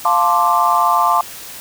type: chord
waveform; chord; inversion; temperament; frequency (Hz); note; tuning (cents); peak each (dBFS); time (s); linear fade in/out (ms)
sine; D minor seventh; first; equal; 698.5 / 880 / 1046.5 / 1174.7; F5 / A5 / C6 / D6; 0 / 0 / 0 / 0; -18 / -17 / -16 / -16; 0.05-1.21; 2
effects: white hiss -33 dBFS RMS until 1.6 s